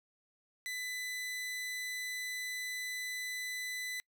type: tone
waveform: sawtooth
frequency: 2000 Hz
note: B6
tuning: 21 cents sharp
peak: -34 dBFS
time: 0.66-4 s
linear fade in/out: 0 ms
effects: noise-tail reverb RT60 0.1 s tail -25 dB re dry